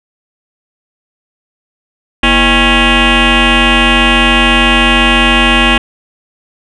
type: tone with frequency modulation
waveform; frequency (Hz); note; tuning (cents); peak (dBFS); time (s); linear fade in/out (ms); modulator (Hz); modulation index
sine; 1378; F6; -24; -3; 2.23-5.78; 5; 285; 6
effects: tanh soft clip ceiling -4 dBFS